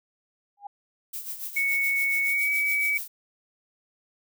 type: tone with exponential growth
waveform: sine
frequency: 812 Hz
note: G#5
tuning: 39 cents flat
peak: -31 dBFS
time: 0.57-0.67 s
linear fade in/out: 5 ms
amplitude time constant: 21 ms
type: noise with tremolo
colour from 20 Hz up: violet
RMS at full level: -33 dBFS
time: 1.13-3.08 s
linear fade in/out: 10 ms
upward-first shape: sine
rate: 7.1 Hz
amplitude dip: 65%
type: tone with pitch glide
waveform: sine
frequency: 2217 to 2278 Hz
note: C#7 to C#7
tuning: 0 to +47 cents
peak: -22 dBFS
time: 1.56-2.98 s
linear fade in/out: 10 ms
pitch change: +47 cents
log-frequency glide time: 2.24-2.5 s
effects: none